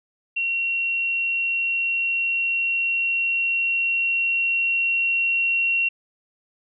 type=tone with level ramp; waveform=sine; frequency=2737 Hz; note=F7; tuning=36 cents flat; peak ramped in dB=-21 to -18 dBFS; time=0.36-5.89 s; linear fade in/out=10 ms; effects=none